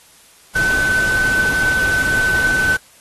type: tone in noise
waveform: sine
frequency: 1517 Hz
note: F#6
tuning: 43 cents sharp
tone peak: -14 dBFS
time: 0.55-2.77 s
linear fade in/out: 10 ms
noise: pink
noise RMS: -25 dBFS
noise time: 0.55-2.77 s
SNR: +8 dB
effects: white hiss -48 dBFS RMS until 3 s + AAC 32 kbps